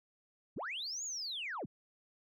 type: linear two-way sweep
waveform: sine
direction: up then down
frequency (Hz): 59.1 to 6980 to 72.2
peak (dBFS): -37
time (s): 0.56-1.66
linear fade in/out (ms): 10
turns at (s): 1.04
effects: tanh soft clip ceiling -33 dBFS